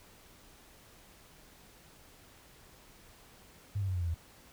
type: tone with pitch steps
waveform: sine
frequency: 101.3 / 97.17 / 93.22 / 89.42 / 85.78 / 82.28 Hz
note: G#2 / G2 / F#2 / F2 / F2 / E2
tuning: -43 / -15 / +13 / +41 / -31 / -3 cents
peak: -30 dBFS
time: 3.75-4.146 s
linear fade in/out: 10 ms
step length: 66 ms
effects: pink hiss -58 dBFS RMS until 4.52 s